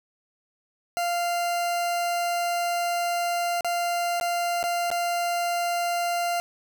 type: tone with dropouts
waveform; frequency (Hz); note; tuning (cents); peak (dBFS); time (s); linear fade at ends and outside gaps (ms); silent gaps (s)
40% pulse; 695; F5; -9; -23; 0.97-6.4; 0; 3.608-3.646 / 4.199-4.211 / 4.629-4.639 / 4.903-4.914
effects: none